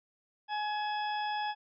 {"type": "harmonic tone with a mistuned harmonic", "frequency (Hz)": 841, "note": "G#5", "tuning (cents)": 22, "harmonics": [1, 2, 3, 4, 6], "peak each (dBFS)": [-32, -40, -46, -43, -49], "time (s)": [0.48, 1.55], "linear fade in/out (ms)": 50, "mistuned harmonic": 3, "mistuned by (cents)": 38, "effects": []}